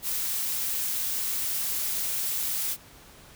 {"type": "noise", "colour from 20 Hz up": "blue", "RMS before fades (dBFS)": -29, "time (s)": [0.02, 2.77], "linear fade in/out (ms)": 50, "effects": ["pink hiss -51 dBFS RMS until 3.35 s"]}